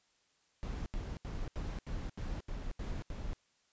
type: noise bursts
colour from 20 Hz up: brown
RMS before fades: -39 dBFS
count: 9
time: 0.63-3.332 s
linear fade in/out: 0 ms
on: 230 ms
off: 79 ms
effects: white hiss -73 dBFS RMS until 3.72 s + resampled to 16000 Hz